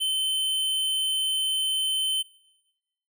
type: tone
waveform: square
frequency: 3072 Hz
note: G7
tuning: 36 cents flat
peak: -24 dBFS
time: 0-2.23 s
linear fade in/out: 20 ms
effects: noise-tail reverb RT60 1.0 s tail -21 dB re dry